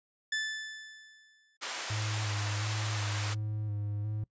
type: tone with exponential decay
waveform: sawtooth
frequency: 1750 Hz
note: A6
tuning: 10 cents flat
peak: -25 dBFS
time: 0.32-1.57 s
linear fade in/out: 5 ms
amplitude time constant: 270 ms
type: high-pass noise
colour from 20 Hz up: pink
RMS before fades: -37 dBFS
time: 1.61-3.35 s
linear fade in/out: 20 ms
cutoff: 840 Hz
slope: 12 dB/octave
type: tone with vibrato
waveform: triangle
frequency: 105.1 Hz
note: G#2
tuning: 21 cents sharp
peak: -30 dBFS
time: 1.9-4.24 s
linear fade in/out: 5 ms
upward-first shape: square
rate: 1.4 Hz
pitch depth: 27 cents each way
effects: noise-tail reverb RT60 0.1 s tail -22 dB re dry + resampled to 16000 Hz